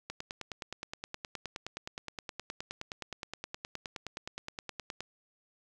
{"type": "click train", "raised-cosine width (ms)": 0.2, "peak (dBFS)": -21, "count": 48, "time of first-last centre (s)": [0.1, 5.006], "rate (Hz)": 9.58, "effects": []}